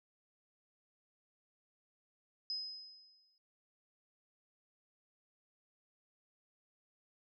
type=tone with exponential decay; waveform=sine; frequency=5060 Hz; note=D#8; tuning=28 cents sharp; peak=-35 dBFS; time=2.5-3.38 s; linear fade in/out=1 ms; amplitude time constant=190 ms; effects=noise-tail reverb RT60 0.8 s tail -24 dB re dry